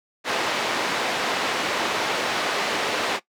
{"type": "band-pass noise", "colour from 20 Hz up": "pink", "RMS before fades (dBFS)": -25, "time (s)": [0.24, 3.2], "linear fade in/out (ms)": 50, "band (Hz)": [420, 4100], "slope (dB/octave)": 12, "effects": ["noise-tail reverb RT60 0.1 s tail -18 dB re dry"]}